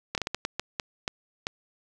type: slowing click train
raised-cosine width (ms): 0.2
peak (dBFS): -11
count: 10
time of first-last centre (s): 0.15-1.469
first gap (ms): 28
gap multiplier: 1.39
effects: none